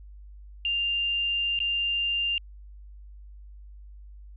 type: tone with dropouts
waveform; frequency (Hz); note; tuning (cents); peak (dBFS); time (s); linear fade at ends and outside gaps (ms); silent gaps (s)
sine; 2794; F7; 0; -24; 0.65-2.38; 1; 1.59-1.602
effects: added 50 Hz sine -43 dBFS peak until 4.36 s